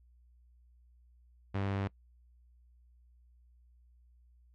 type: tone with low-pass filter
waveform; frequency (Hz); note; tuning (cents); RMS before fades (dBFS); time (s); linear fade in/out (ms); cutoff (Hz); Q
sawtooth; 98.4; G2; +7; -34; 1.54-1.88; 10; 2600; 0.83
effects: noise-tail reverb RT60 0.1 s tail -23 dB re dry + added 60 Hz sine -60 dBFS peak until 4.54 s